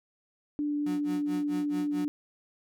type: tone with vibrato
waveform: sine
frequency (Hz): 293.7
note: D4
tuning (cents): 0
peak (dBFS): -27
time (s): 0.59-2.08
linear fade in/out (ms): 0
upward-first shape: triangle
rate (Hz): 4.3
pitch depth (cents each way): 8
type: tone with tremolo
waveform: 35% pulse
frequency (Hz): 182.2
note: F#3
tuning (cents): -26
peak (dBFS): -33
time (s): 0.86-2.05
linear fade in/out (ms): 5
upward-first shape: sine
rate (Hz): 4.6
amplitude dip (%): 100
effects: none